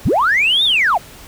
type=linear two-way sweep; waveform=sine; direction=up then down; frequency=33.68 to 3751 to 614 Hz; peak=-10 dBFS; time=0.05-0.98 s; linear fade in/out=10 ms; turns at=0.64 s; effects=tanh soft clip ceiling -7 dBFS + pink hiss -39 dBFS RMS until 1.27 s